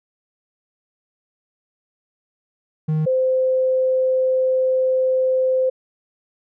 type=tone pair in turn; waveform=triangle / sine; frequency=155.56 / 517.8 Hz; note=D#3 / C5; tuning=0 / -18 cents; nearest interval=octave + major sixth; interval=2082 cents; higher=second; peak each=-15 dBFS; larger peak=neither; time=2.88-3.06 / 3.06-5.7 s; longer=second; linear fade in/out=10 ms; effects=none